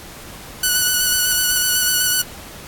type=tone with vibrato; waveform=5% pulse; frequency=1480 Hz; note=F#6; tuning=in tune; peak=-4 dBFS; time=0.63-2.22 s; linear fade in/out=5 ms; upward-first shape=square; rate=8 Hz; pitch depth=15 cents each way; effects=pink hiss -37 dBFS RMS until 2.67 s + AAC 64 kbps